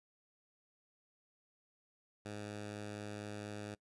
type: tone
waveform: 10% pulse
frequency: 104.2 Hz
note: G#2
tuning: 6 cents sharp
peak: -35 dBFS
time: 2.25-3.75 s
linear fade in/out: 10 ms
effects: noise-tail reverb RT60 0.1 s tail -23 dB re dry + resampled to 24000 Hz